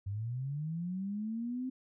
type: linear sweep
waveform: sine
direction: up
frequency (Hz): 95 to 261.6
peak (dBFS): -34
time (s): 0.06-1.7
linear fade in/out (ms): 10
effects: none